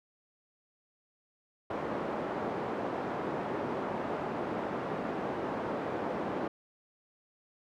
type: band-pass noise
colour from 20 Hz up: pink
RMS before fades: -35 dBFS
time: 1.7-6.48 s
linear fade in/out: 5 ms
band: 260 to 970 Hz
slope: 12 dB/octave
effects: none